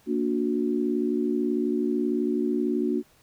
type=chord; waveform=sine; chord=Bb augmented; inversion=none; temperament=just; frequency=233.1 / 291.4 / 364.2 Hz; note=Bb3 / D4 / F#4; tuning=0 / -13 / -27 cents; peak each=-27 dBFS; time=0.06-3.03 s; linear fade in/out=50 ms; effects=pink hiss -60 dBFS RMS until 3.22 s